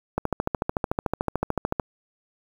click train, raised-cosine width 1 ms, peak -9 dBFS, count 23, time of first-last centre 0.18-1.798 s, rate 13.6 Hz, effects 7-bit

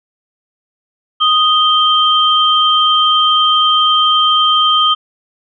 sine tone pair together, 1244.5 / 3144 Hz, D#6 / G7, 0 / +4 cents, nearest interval octave + major third, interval 1604 cents, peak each -11 dBFS, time 1.2-4.95 s, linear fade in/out 20 ms, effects none

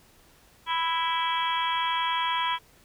harmonic tone with a mistuned harmonic, 329.6 Hz, E4, in tune, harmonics 3 / 4 / 5 / 6 / 7 / 8 / 9 / 10, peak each -26 / -36 / -36 / -38 / -36 / -41 / -40 / -32 dBFS, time 0.66-2.59 s, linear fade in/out 50 ms, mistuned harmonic 9, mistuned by +43 cents, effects pink hiss -58 dBFS RMS until 2.84 s

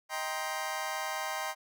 25% pulse chord, C minor seventh, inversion first, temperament just, 627.9 / 784.9 / 941.9 / 1046.5 Hz, Eb5 / G5 / Bb5 / C6, +16 / +2 / +18 / 0 cents, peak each -36 / -34 / -37 / -35 dBFS, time 0.09-1.55 s, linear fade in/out 50 ms, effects none

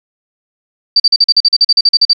sine tone bursts, 4642 Hz, D8, 21 cents flat, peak -4 dBFS, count 15, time 0.96-2.133 s, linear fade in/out 5 ms, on 39 ms, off 42 ms, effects none

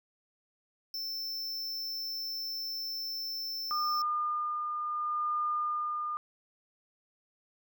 square tone, 5330 Hz, E8, 18 cents sharp, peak -35 dBFS, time 0.94-4.02 s, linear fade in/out 2 ms
sine tone with tremolo, 1212 Hz, D#6, 46 cents flat, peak -28 dBFS, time 3.71-6.17 s, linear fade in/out 0 ms, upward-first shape sine, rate 0.73 Hz, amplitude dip 35%
effects none

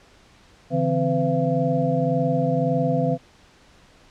sine tone cluster, 142.1 / 163.9 / 258.8 / 504 / 678 Hz, C#3 / E3 / C4 / B4 / E5, +43 / -10 / -19 / +35 / +49 cents, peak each -25 dBFS, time 0.7-3.18 s, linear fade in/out 50 ms, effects pink hiss -53 dBFS RMS until 4.1 s + low-pass 6000 Hz 12 dB/octave

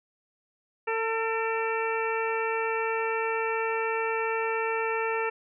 harmonic tone with a mistuned harmonic, 449.3 Hz, A4, 36 cents sharp, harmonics 1 / 2 / 3 / 4 / 5 / 6, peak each -29 / -32 / -34 / -35 / -36 / -37 dBFS, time 0.87-5.3 s, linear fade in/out 10 ms, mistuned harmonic 5, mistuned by +54 cents, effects none

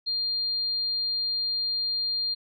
sine tone, 4200 Hz, C8, 6 cents sharp, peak -25 dBFS, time 0.06-2.35 s, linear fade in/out 20 ms, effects none

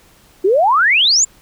sine exponential sweep, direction up, 353.3 to 7500 Hz, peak -9 dBFS, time 0.44-1.25 s, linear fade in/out 10 ms, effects pink hiss -49 dBFS RMS until 1.41 s

